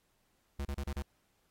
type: tone bursts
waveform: square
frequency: 70 Hz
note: C#2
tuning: 18 cents sharp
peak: -35 dBFS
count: 5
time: 0.59-1.023 s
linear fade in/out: 5 ms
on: 61 ms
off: 32 ms
effects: pink hiss -75 dBFS RMS until 1.5 s + AAC 48 kbps